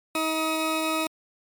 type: tone pair together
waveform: 20% pulse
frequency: 317.8 / 1267 Hz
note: D#4 / D#6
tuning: +37 / +31 cents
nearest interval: 2 octaves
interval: 2394 cents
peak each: -21 / -23 dBFS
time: 0.15-1.07 s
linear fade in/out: 2 ms
effects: MP3 96 kbps